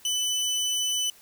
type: tone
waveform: 25% pulse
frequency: 2998 Hz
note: F#7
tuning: 22 cents sharp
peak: -21 dBFS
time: 0.05-1.1 s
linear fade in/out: 2 ms
effects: white hiss -54 dBFS RMS until 1.21 s